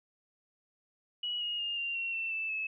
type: tone with pitch steps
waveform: sine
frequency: 2921 / 2872 / 2825 / 2778 / 2732 / 2686 / 2642 / 2598 Hz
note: F#7 / F7 / F7 / F7 / F7 / E7 / E7 / E7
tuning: -23 / +48 / +19 / -10 / -39 / +32 / +3 / -26 cents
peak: -32 dBFS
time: 1.23-2.67 s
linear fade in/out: 5 ms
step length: 180 ms
effects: none